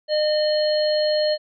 harmonic tone, 608 Hz, D#5, 40 cents flat, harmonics 1 / 3 / 5 / 7, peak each -18 / -34 / -34 / -26 dBFS, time 0.08-1.38 s, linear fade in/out 50 ms, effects none

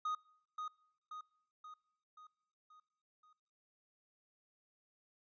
triangle tone with echo, 1244.5 Hz, D#6, in tune, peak -33 dBFS, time 0.05-0.15 s, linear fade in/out 5 ms, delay 530 ms, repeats 6, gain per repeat -5 dB, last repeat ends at 3.33 s, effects noise-tail reverb RT60 0.9 s tail -26 dB re dry + resampled to 16000 Hz

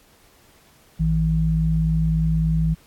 sine tone pair together, 56.57 / 160 Hz, A1 / D#3, +49 / +49 cents, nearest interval octave + tritone, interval 1800 cents, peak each -22 / -18 dBFS, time 0.99-2.75 s, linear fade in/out 20 ms, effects pink hiss -55 dBFS RMS until 2.86 s + AAC 64 kbps

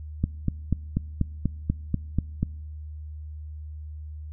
click train, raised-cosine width 5 ms, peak -10 dBFS, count 10, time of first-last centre 0.24-2.43 s, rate 4.11 Hz, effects noise-tail reverb RT60 1.0 s tail -24 dB re dry + added 76 Hz sine -35 dBFS peak until 4.32 s

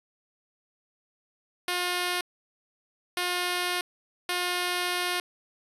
5% pulse tone bursts at uneven times, 357 Hz, F4, 38 cents sharp, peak -15 dBFS, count 3, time 1.68-2.21 / 3.17-3.81 / 4.29-5.2 s, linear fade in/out 2 ms, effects resampled to 32000 Hz

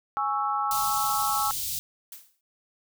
sine chord, C# minor, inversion second, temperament equal, 830.6 / 1108.7 / 1318.5 Hz, G#5 / C#6 / E6, 0 / 0 / 0 cents, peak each -28 / -30 / -28 dBFS, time 0.17-1.51 s, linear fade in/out 0 ms
white band-stop noise, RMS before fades -31 dBFS, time 0.71-1.79 s, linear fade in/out 0 ms, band 160 to 3400 Hz, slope 24 dB/octave
blue noise with exponential decay, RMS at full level -39 dBFS, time 2.12-2.41 s, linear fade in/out 2 ms, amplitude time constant 61 ms
effects none

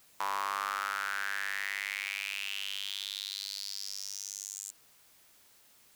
sawtooth tone with high-pass filter sweep, 99.2 Hz, G2, 21 cents sharp, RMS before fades -37 dBFS, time 0.2-4.71 s, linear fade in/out 0 ms, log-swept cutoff 980 to 7400 Hz, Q 5.7, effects white hiss -62 dBFS RMS until 5.95 s

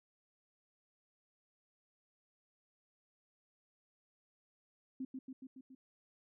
sine tone with echo, 261.6 Hz, C4, in tune, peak -38 dBFS, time 5-5.05 s, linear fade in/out 5 ms, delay 140 ms, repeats 5, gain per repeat -3 dB, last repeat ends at 5.75 s, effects none

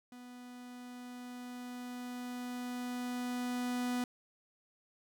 45% pulse tone with level ramp, 246.9 Hz, B3, in tune, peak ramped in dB -49 to -32 dBFS, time 0.12-4.04 s, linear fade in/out 2 ms, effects none

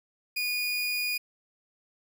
30% pulse tone, 2454 Hz, D#7, 25 cents flat, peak -25 dBFS, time 0.36-1.18 s, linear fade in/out 10 ms, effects none

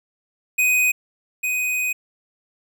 square tone pair in turn, 2499 / 2499 Hz, D#7 / D#7, +7 / +7 cents, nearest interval unison, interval 0 cents, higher neither, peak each -16 / -21 dBFS, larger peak first, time 0.58-0.92 / 1.43-1.93 s, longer second, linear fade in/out 10 ms, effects none

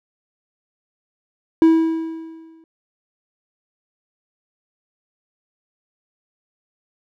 triangle tone with exponential decay, 324.8 Hz, E4, 26 cents flat, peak -5 dBFS, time 1.62-2.64 s, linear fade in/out 1 ms, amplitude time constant 220 ms, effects none

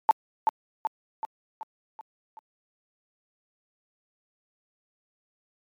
sine tone with echo, 880 Hz, A5, in tune, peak -12 dBFS, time 0.09-0.11 s, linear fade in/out 0 ms, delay 380 ms, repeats 6, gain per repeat -5 dB, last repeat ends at 2.39 s, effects high-pass 300 Hz 12 dB/octave + MP3 96 kbps

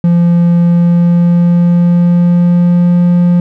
triangle tone with pitch glide, 172.1 to 175.41 Hz, F3 to F3, -25 to +8 cents, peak -3 dBFS, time 0.04-3.4 s, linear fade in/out 2 ms, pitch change +33 cents, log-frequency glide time 0.6-3 s, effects none

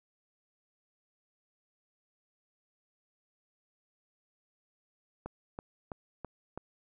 click train, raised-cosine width 1 ms, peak -25 dBFS, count 5, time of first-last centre 5.26-6.576 s, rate 3.04 Hz, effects none

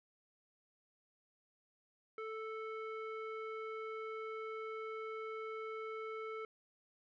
square tone with low-pass filter, 440 Hz, A4, in tune, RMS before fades -44 dBFS, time 2.18-6.45 s, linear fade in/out 2 ms, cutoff 1800 Hz, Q 5.4, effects none

